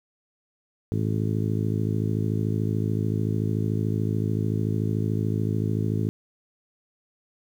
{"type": "harmonic tone", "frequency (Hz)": 53.6, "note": "A1", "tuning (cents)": -45, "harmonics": [2, 3, 4, 5, 6, 7, 8], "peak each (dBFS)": [-25, -29, -31, -33, -35, -36, -37], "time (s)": [0.92, 6.09], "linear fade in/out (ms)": 0, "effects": ["9-bit"]}